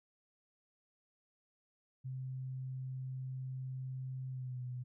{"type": "tone with pitch glide", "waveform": "sine", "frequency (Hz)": [130.3, 124.99], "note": ["C3", "B2"], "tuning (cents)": [-7, 21], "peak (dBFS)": -39, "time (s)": [2.04, 4.84], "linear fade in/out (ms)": 20, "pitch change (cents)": -72, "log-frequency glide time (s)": [4.3, 4.62], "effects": []}